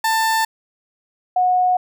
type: tone pair in turn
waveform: 30% pulse / sine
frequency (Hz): 890 / 730.1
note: A5 / F#5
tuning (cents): +20 / -23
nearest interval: minor third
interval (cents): 343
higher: first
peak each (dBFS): -13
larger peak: neither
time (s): 0.04-0.45 / 1.36-1.77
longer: neither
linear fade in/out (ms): 5
effects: none